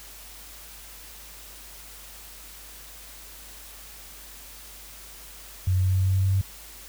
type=tone with pitch steps; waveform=sine; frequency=92.5 / 93.09 / 93.68 / 94.28 / 94.88 / 95.49 / 96.09 / 96.71 Hz; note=F#2 / F#2 / F#2 / F#2 / F#2 / G2 / G2 / G2; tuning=0 / +11 / +22 / +33 / +44 / -45 / -34 / -23 cents; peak=-19 dBFS; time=5.67-6.414 s; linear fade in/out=5 ms; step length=93 ms; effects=added 50 Hz sine -49 dBFS peak until 6.88 s + white hiss -45 dBFS RMS until 6.88 s